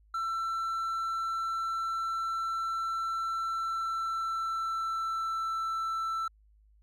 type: tone with pitch glide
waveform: triangle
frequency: 1340 to 1330 Hz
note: E6 to E6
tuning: +28 to +15 cents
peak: -28 dBFS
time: 0.14-6.28 s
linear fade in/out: 5 ms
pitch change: -13 cents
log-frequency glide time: 3.49-5.54 s
effects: added 52 Hz sine -59 dBFS peak until 6.82 s